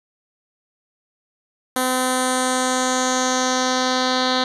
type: tone with low-pass filter sweep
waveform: 10% pulse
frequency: 255.7 Hz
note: C4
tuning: 40 cents flat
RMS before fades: -20 dBFS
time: 1.76-4.44 s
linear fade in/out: 2 ms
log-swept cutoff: 11000 to 4200 Hz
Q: 3.4
effects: none